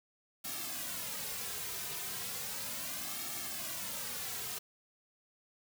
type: noise with flanger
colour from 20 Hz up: white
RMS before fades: -40 dBFS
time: 0.44-4.59 s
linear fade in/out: 10 ms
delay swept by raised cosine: 2 to 3.6 ms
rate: 0.35 Hz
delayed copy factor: -0.9
effects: none